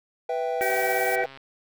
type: chord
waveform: triangle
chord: E minor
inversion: second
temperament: equal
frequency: 493.9 / 659.3 / 784 Hz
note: B4 / E5 / G5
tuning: 0 / 0 / 0 cents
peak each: -26 / -28 / -28 dBFS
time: 0.29-1.26 s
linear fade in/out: 5 ms
type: noise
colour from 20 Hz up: blue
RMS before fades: -35 dBFS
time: 0.61-1.16 s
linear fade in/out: 10 ms
type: harmonic tone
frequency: 383.4 Hz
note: G4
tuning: 38 cents flat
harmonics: 1 / 2 / 4 / 5 / 6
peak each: -31 / -31 / -31 / -31 / -31 dBFS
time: 0.61-1.24 s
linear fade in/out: 0 ms
type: click train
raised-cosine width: 0.3 ms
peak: -28 dBFS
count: 92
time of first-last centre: 0.7-1.374 s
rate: 135 Hz
effects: none